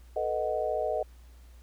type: chord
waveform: sine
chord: B dominant seventh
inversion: third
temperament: equal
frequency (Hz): 440 / 493.9 / 622.3 / 740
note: A4 / B4 / D#5 / F#5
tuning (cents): 0 / 0 / 0 / 0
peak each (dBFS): -34 / -34 / -30 / -34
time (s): 0.16-1.03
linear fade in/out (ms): 5
effects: added 60 Hz sine -49 dBFS peak until 1.62 s + pink hiss -63 dBFS RMS until 1.62 s